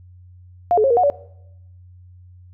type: tone with pitch steps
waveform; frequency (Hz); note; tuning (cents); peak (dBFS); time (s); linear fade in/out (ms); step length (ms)
sine; 703 / 429.2 / 541 / 473.1 / 728 / 572; F5 / A4 / C#5 / A#4 / F#5 / D5; +11 / -43 / -42 / +26 / -28 / -46; -12; 0.71-1.1; 0; 65
effects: noise-tail reverb RT60 0.8 s tail -20 dB re dry + added 90 Hz sine -42 dBFS peak until 2.53 s